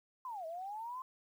sine linear two-way sweep, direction down then up, 1055 to 629 to 1055 Hz, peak -40 dBFS, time 0.25-1.02 s, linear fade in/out 2 ms, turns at 0.46 s, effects 11-bit

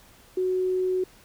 sine tone, 370 Hz, F#4, in tune, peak -22 dBFS, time 0.37-1.04 s, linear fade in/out 5 ms, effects pink hiss -54 dBFS RMS until 1.24 s

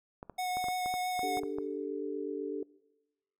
clicks, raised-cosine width 1 ms, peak -28 dBFS, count 11, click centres 0.229 / 0.297 / 0.57 / 0.642 / 0.685 / 0.86 / 0.94 / 1.193 / 1.372 / 1.434 / 1.585 s
square tone with vibrato, 732 Hz, F#5, 19 cents flat, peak -32 dBFS, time 0.38-1.4 s, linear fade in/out 10 ms, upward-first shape triangle, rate 6 Hz, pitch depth 14 cents each way
sine chord, D suspended fourth, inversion none, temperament equal, 293.7 / 392 / 440 Hz, D4 / G4 / A4, 0 / 0 / 0 cents, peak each -38 dBFS, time 1.23-2.63 s, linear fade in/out 2 ms
effects noise-tail reverb RT60 1.0 s tail -21 dB re dry

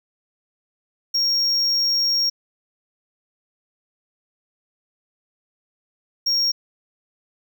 triangle tone bursts at uneven times, 5570 Hz, F8, 5 cents flat, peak -16 dBFS, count 2, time 1.14-2.3 / 6.26-6.52 s, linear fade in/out 10 ms, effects none

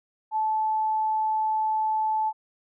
sine tone, 870 Hz, A5, 20 cents flat, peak -22 dBFS, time 0.31-2.33 s, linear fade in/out 50 ms, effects none

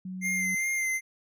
sine tone, 185.6 Hz, F#3, 6 cents sharp, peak -34 dBFS, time 0.05-0.55 s, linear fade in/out 5 ms
square tone with vibrato, 2093 Hz, C7, in tune, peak -27 dBFS, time 0.21-1.01 s, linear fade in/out 50 ms, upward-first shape sine, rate 2.5 Hz, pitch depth 24 cents each way
effects resampled to 32000 Hz

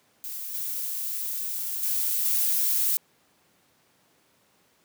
violet noise with level steps, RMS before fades -35 / -31 / -26 / -24 dBFS, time 0.24-2.97 s, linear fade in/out 0 ms, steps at 0.54 / 1.83 / 2.25 s, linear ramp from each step 2 ms, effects pink hiss -64 dBFS RMS until 4.84 s + high-pass 150 Hz 12 dB/octave

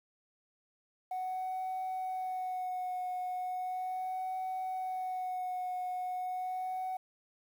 sine tone with vibrato, 740 Hz, F#5, in tune, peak -32 dBFS, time 1.11-6.97 s, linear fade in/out 5 ms, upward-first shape sine, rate 0.37 Hz, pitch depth 22 cents each way, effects tanh soft clip ceiling -32 dBFS + 10-bit

